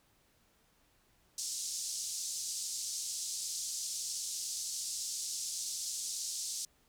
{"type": "band-pass noise", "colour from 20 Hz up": "white", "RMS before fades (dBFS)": -39, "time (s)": [1.38, 6.65], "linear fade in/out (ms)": 2, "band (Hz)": [4800, 8100], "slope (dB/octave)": 24, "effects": ["pink hiss -70 dBFS RMS until 6.88 s"]}